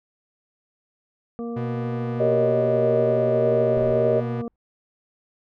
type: harmonic tone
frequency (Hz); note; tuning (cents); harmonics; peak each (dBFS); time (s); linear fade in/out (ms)
234.2; A#3; +8; 1 / 2 / 3 / 5; -29 / -32 / -41 / -44; 1.39-4.48; 0
type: tone with pitch glide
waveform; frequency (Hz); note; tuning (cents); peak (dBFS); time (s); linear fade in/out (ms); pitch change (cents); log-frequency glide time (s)
45% pulse; 123.6 to 122.82; B2 to B2; +2 to -9; -27; 1.56-4.42; 10; -11; 2.02-2.91
type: chord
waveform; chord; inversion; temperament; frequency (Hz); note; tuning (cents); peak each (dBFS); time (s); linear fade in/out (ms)
sine; Eb dominant seventh; first; just; 388.9 / 466.7 / 560 / 622.3; G4 / Bb4 / Db5 / Eb5; -14 / +2 / +18 / 0; -25 / -24 / -26 / -21; 2.19-4.21; 20
type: noise with exponential decay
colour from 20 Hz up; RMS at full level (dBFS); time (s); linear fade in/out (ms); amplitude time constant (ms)
brown; -33; 3.77-4.56; 2; 170
effects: low-pass 2000 Hz 12 dB/octave